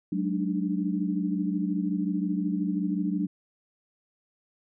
sine tone cluster, 185.9 / 211.5 / 293 / 306.2 Hz, F#3 / G#3 / D4 / D#4, +8 / +32 / -4 / -28 cents, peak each -28 / -32 / -30 / -36 dBFS, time 0.12-3.27 s, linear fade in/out 5 ms, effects none

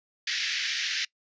pink band-pass noise, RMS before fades -30 dBFS, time 0.27-1.05 s, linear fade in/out 5 ms, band 1700 to 5900 Hz, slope 48 dB/octave, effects noise-tail reverb RT60 0.1 s tail -23 dB re dry + resampled to 16000 Hz

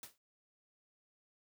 white noise with exponential decay, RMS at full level -45 dBFS, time 0.03-0.18 s, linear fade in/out 1 ms, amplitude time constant 31 ms, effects none

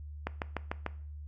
click train, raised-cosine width 0.5 ms, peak -17 dBFS, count 5, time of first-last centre 0.27-0.863 s, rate 6.74 Hz, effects noise-tail reverb RT60 0.5 s tail -18 dB re dry + added 74 Hz sine -41 dBFS peak until 1.27 s

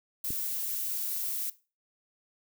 violet noise, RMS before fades -33 dBFS, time 0.24-1.5 s, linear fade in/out 5 ms
click, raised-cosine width 3 ms, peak -25 dBFS, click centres 0.305 s
effects noise-tail reverb RT60 0.3 s tail -17 dB re dry

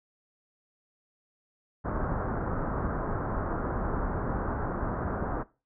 pink low-pass noise, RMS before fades -31 dBFS, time 1.84-5.44 s, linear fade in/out 20 ms, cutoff 1500 Hz, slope 48 dB/octave, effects noise-tail reverb RT60 0.3 s tail -19 dB re dry

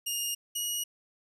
15% pulse tone pair in turn, 2838 / 2899 Hz, F7 / F#7, +27 / -36 cents, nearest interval unison, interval 37 cents, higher second, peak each -23 dBFS, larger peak neither, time 0.06-0.35 / 0.55-0.84 s, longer neither, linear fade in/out 10 ms, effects none

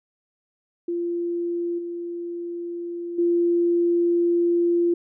sine tone with level steps, 344.7 Hz, F4, 23 cents flat, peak -23 / -28 / -17 dBFS, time 0.88-4.94 s, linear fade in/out 5 ms, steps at 1.78 / 3.18 s, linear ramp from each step 10 ms, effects none

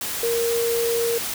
sine tone in noise, 466.2 Hz, A#4, in tune, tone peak -20 dBFS, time 0.23-1.18 s, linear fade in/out 2 ms, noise white, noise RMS -28 dBFS, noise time 0.01-1.34 s, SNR +5 dB, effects none

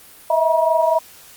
sine tone cluster, 636 / 660 / 956 Hz, D#5 / E5 / A#5, +38 / +2 / +43 cents, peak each -18 dBFS, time 0.3-0.99 s, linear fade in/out 5 ms, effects white hiss -44 dBFS RMS until 1.36 s + Opus 32 kbps

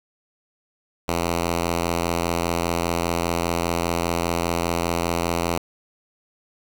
5% pulse tone, 85 Hz, F2, 46 cents flat, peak -10 dBFS, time 1.08-5.58 s, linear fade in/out 5 ms, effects 7-bit

